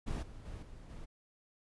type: noise with level steps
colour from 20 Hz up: brown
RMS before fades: -36 / -50 / -45 / -51 / -47 dBFS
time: 0.06-1.06 s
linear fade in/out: 20 ms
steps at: 0.22 / 0.45 / 0.62 / 0.89 s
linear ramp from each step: 10 ms
effects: resampled to 24000 Hz